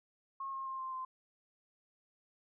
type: tone with pitch steps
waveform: sine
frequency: 1083 / 1071.8 / 1060.7 / 1049.7 / 1038.9 Hz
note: C#6 / C6 / C6 / C6 / C6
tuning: -41 / +41 / +23 / +5 / -13 cents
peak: -38 dBFS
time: 0.4-1.05 s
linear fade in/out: 5 ms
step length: 130 ms
effects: none